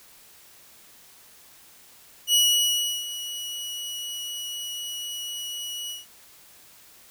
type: tone with ADSR envelope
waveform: sawtooth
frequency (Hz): 2924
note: F#7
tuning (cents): -21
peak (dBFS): -13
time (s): 2.27-6.06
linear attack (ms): 68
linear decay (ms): 700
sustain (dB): -15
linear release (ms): 160
effects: white hiss -52 dBFS RMS until 7.1 s